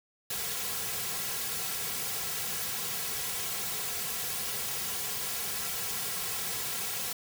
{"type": "noise with comb filter", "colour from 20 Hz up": "white", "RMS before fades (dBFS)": -34, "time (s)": [0.3, 7.13], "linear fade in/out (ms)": 5, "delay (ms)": 3.3, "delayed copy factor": -0.9, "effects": []}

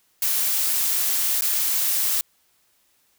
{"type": "noise with dropouts", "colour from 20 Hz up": "blue", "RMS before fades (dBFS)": -22, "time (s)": [0.22, 2.21], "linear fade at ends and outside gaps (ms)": 2, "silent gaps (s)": [1.41, 1.42], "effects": ["white hiss -64 dBFS RMS until 3.18 s"]}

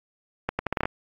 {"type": "accelerating click train", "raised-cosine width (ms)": 0.5, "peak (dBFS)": -10, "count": 8, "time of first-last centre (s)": [0.49, 0.855], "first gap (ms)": 100, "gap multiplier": 0.77, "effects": ["AAC 64 kbps"]}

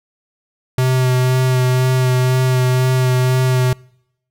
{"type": "tone with vibrato", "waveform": "square", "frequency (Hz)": 128, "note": "C3", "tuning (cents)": -38, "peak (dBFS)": -13, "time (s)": [0.78, 3.73], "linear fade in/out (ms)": 2, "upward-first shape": "sine", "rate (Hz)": 2, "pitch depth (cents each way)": 15, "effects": ["noise-tail reverb RT60 0.8 s tail -26 dB re dry"]}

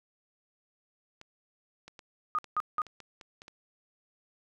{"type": "clicks", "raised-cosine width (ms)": 0.2, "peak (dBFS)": -30, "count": 9, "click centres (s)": [1.214, 1.88, 1.992, 2.443, 2.867, 3.003, 3.212, 3.419, 3.481]}
{"type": "tone bursts", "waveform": "sine", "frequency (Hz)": 1234, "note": "D#6", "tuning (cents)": -15, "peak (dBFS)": -26, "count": 3, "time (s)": [2.35, 2.818], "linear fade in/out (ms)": 0, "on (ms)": 36, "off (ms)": 180}
{"effects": []}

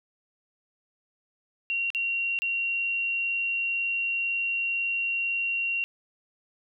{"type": "tone with dropouts", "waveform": "sine", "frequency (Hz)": 2751, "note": "F7", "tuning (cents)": -27, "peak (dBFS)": -25, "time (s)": [1.7, 5.84], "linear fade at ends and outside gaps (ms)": 0, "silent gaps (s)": [[1.903, 1.948], [2.389, 2.42]], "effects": []}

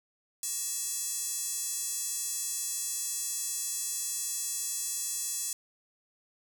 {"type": "tone with high-pass filter", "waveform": "square", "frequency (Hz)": 373.8, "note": "F#4", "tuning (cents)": 18, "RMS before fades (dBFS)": -34, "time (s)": [0.43, 5.53], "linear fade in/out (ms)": 2, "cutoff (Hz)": 7400, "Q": 2.3, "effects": []}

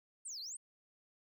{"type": "exponential two-way sweep", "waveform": "sine", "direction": "down then up", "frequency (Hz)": [9140, 4000, 8950], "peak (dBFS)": -40, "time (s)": [0.25, 0.57], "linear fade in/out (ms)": 10, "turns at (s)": 0.4, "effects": ["tanh soft clip ceiling -41 dBFS", "13-bit"]}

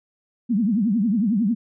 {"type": "tone with vibrato", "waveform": "sine", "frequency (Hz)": 215, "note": "A3", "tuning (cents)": -40, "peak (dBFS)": -17, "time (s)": [0.49, 1.55], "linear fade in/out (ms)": 20, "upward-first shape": "triangle", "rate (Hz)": 11, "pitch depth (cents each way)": 280, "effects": []}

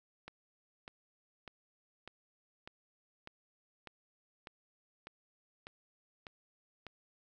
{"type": "click train", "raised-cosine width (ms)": 0.3, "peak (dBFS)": -30, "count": 12, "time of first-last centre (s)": [0.28, 6.867], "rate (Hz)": 1.67, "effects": []}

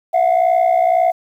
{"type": "tone pair together", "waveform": "sine", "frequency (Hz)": [669, 730.9], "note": ["E5", "F#5"], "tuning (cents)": [25, -21], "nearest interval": "major second", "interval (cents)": 154, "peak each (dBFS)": -12, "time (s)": [0.13, 1.12], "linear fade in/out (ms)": 20, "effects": ["tanh soft clip ceiling -8 dBFS", "8-bit"]}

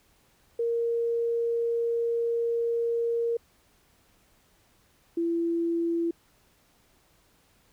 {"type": "tone pair in turn", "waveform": "sine", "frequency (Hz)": [466.2, 336.6], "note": ["A#4", "E4"], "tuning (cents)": [0, 36], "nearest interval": "tritone", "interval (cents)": 564, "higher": "first", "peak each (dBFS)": [-24, -24], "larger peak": "neither", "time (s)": [[0.59, 3.37], [5.17, 6.11]], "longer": "first", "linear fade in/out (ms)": 5, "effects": ["pink hiss -64 dBFS RMS until 7.72 s"]}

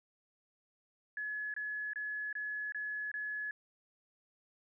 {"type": "tone bursts", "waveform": "sine", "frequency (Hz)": 1700, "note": "G#6", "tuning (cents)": 40, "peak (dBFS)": -36, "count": 6, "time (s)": [1.17, 3.51], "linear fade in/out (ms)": 2, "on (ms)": 370, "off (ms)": 24, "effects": []}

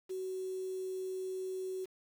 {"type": "tone with quantisation", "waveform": "sine", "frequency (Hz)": 374.9, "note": "F#4", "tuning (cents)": 23, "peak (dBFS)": -36, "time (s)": [0.09, 1.86], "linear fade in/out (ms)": 20, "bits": 9, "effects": []}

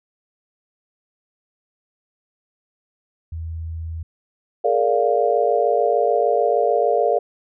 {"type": "tone", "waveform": "sine", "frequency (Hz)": 81.6, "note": "E2", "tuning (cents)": -17, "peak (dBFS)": -26, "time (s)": [3.32, 4.03], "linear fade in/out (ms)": 5}
{"type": "chord", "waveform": "sine", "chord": "Bb dominant seventh", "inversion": "third", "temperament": "just", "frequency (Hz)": [419.5, 466.2, 582.7, 699.2], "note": ["Ab4", "Bb4", "D5", "F5"], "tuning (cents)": [17, 0, -14, 2], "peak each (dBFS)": [-22, -20, -21, -20], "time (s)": [4.64, 7.19], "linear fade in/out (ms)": 10}
{"effects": []}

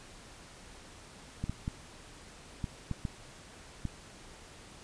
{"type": "clicks", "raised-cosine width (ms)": 5, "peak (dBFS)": -21, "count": 7, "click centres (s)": [1.44, 1.496, 1.679, 2.642, 2.913, 3.052, 3.853], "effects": ["pink hiss -52 dBFS RMS until 4.83 s", "resampled to 22050 Hz"]}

